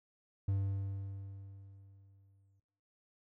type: tone with exponential decay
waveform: triangle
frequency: 98 Hz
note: G2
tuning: in tune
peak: -27 dBFS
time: 0.48-2.6 s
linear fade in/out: 5 ms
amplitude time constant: 460 ms
effects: noise-tail reverb RT60 0.9 s tail -24 dB re dry